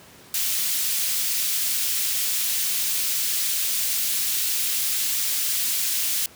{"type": "high-pass noise", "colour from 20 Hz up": "white", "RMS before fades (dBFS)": -24, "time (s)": [0.34, 6.26], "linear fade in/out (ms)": 2, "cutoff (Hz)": 2600, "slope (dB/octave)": 12, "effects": ["pink hiss -48 dBFS RMS until 6.35 s", "high-pass 100 Hz 12 dB/octave"]}